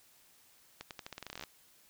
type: accelerating click train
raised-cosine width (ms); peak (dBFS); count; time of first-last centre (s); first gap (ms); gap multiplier
0.2; -25; 16; 0.81-1.437; 98; 0.86
effects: white hiss -64 dBFS RMS until 1.89 s